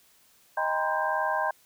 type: tone cluster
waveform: sine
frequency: 625 / 795 / 947 / 1029 / 1582 Hz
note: D#5 / G5 / A#5 / C6 / G6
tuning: +8 / +24 / +27 / -29 / +15 cents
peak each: -31 dBFS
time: 0.57-1.51 s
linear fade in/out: 5 ms
effects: white hiss -61 dBFS RMS until 1.65 s